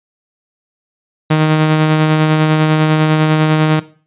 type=tone with tremolo; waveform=sawtooth; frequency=155.56 Hz; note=D#3; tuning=in tune; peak=-4 dBFS; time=1.3-3.8 s; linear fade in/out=10 ms; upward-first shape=sine; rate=10 Hz; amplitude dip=30%; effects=noise-tail reverb RT60 0.4 s tail -17 dB re dry + resampled to 8000 Hz